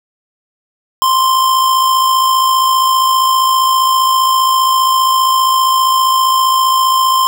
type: tone with amplitude modulation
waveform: square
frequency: 1046.5 Hz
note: C6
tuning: in tune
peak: -8 dBFS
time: 1.02-7.27 s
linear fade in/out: 0 ms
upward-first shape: sine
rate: 55.1 Hz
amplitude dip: 35%
effects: none